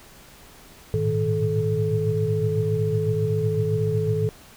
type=tone cluster; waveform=sine; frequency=105.3 / 113.2 / 119.2 / 156.4 / 432.9 Hz; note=G#2 / A2 / A#2 / D#3 / A4; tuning=+24 / +50 / +39 / +9 / -28 cents; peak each=-25 / -30 / -32 / -26 / -24 dBFS; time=0.94-4.29 s; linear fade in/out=0 ms; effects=pink hiss -48 dBFS RMS until 4.56 s